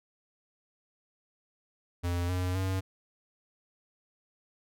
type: tone with pitch steps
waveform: square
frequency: 87.4 / 90.95 / 94.65 Hz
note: F2 / F#2 / F#2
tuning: +2 / -29 / +40 cents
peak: -29 dBFS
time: 2.03-2.81 s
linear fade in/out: 20 ms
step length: 260 ms
effects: none